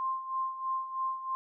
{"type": "tone with tremolo", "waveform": "sine", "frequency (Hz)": 1052, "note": "C6", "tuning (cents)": 9, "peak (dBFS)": -28, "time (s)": [0, 1.35], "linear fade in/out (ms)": 0, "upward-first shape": "sine", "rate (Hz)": 3.1, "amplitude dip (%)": 70, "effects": []}